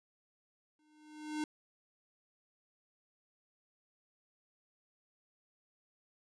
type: tone with exponential growth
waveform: square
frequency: 304.4 Hz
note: D#4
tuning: 38 cents flat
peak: -33 dBFS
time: 0.79-1.44 s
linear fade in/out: 2 ms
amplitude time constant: 140 ms
effects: resampled to 22050 Hz